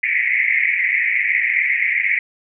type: band-pass noise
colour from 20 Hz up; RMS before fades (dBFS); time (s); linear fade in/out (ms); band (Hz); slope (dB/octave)
white; -18; 0.03-2.19; 5; 1900 to 2300; 96
effects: none